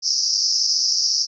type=band-pass noise; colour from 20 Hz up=white; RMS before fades=-20 dBFS; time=0.02-1.27 s; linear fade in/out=50 ms; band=4900 to 5700 Hz; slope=96 dB/octave; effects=none